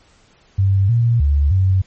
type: tone with pitch steps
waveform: sine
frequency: 97.4 / 117.6 / 71.6 / 94.5 Hz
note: G2 / A#2 / D2 / F#2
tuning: -11 / +16 / -43 / +37 cents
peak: -11 dBFS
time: 0.58-1.82 s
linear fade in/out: 10 ms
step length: 310 ms
effects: pink hiss -53 dBFS RMS until 1.86 s + MP3 32 kbps